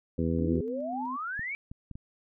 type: harmonic tone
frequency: 82.41 Hz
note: E2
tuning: in tune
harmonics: 1 / 2 / 3 / 4 / 5 / 6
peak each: -32 / -31 / -30 / -35 / -36 / -36 dBFS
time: 0.18-0.61 s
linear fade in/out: 5 ms
type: exponential sweep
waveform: sine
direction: up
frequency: 266.2 to 2349 Hz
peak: -32 dBFS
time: 0.39-1.55 s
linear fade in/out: 0 ms
type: tone with tremolo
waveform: sine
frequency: 254.9 Hz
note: C4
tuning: 45 cents flat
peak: -34 dBFS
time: 0.43-1.17 s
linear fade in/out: 20 ms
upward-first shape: square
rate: 4 Hz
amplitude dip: 25%
type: clicks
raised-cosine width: 5 ms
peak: -29 dBFS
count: 4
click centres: 1.394 / 1.715 / 1.913 / 1.955 s
effects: none